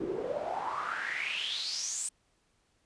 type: noise with band-pass filter sweep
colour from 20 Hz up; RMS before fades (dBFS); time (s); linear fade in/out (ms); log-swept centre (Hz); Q
pink; -35; 0-2.09; 5; 330 to 8600; 7.7
effects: pink hiss -72 dBFS RMS until 2.85 s + resampled to 22050 Hz